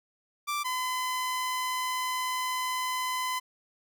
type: tone pair in turn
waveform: sawtooth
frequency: 1174.7 / 1016.2 Hz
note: D6 / B5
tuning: 0 / +49 cents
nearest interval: minor third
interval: 251 cents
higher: first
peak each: -25 dBFS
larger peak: neither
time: 0.47-0.64 / 0.64-3.4 s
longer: second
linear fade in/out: 20 ms
effects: none